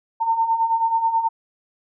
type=beating tone pair; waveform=sine; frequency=901 / 910.3 Hz; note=A5 / A#5; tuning=+41 / -41 cents; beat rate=9.3 Hz; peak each=-24 / -18 dBFS; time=0.2-1.29 s; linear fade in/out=20 ms; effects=none